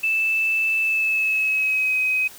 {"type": "tone with pitch glide", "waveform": "sine", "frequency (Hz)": [2637, 2525], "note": ["E7", "D#7"], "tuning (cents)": [0, 25], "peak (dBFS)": -18, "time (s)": [0.03, 2.28], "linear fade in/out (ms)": 10, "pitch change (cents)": -75, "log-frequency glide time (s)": [0.81, 1.95], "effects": ["white hiss -43 dBFS RMS until 2.38 s"]}